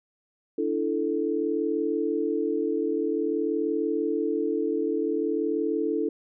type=chord; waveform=sine; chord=D suspended second; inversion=none; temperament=equal with one note detuned; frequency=293.7 / 334.2 / 440 Hz; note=D4 / E4 / A4; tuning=0 / +24 / 0 cents; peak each=-29 / -28 / -27 dBFS; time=0.58-6.09 s; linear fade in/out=5 ms; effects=none